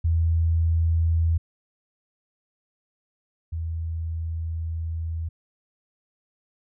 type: tone pair in turn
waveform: sine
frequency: 82.41 / 81.84 Hz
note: E2 / E2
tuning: 0 / -12 cents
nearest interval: unison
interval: 12 cents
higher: first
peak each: -18 / -26 dBFS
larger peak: first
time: 0.04-1.38 / 3.52-5.29 s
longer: second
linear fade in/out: 10 ms
effects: none